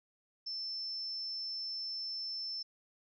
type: tone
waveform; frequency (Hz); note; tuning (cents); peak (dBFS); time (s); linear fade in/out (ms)
sine; 5310; E8; +12; -37; 0.46-2.63; 10
effects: none